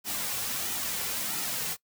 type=noise with flanger; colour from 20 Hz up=white; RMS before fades=-32 dBFS; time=0.04-1.77 s; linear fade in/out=50 ms; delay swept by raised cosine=1.8 to 3.2 ms; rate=1.5 Hz; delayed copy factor=-0.5; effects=noise-tail reverb RT60 0.1 s tail -21 dB re dry